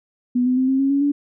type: tone with pitch steps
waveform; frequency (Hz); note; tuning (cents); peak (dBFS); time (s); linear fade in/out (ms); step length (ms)
sine; 246.9 / 253.1 / 259.5 / 266 / 272.7 / 279.5 / 286.6; B3 / B3 / C4 / C4 / C#4 / C#4 / D4; 0 / +43 / -14 / +29 / -28 / +14 / -42; -15; 0.35-1.12; 10; 110
effects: none